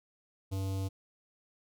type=tone with notch filter; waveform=square; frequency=96.4 Hz; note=G2; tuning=28 cents flat; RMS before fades=-34 dBFS; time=0.51-0.89 s; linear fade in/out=20 ms; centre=1700 Hz; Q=0.58; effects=none